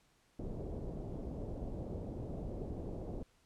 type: low-pass noise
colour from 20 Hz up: pink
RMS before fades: -42 dBFS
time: 0.39-3.23 s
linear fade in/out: 5 ms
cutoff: 600 Hz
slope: 24 dB/octave
effects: pink hiss -71 dBFS RMS until 3.45 s + low-pass 10000 Hz 12 dB/octave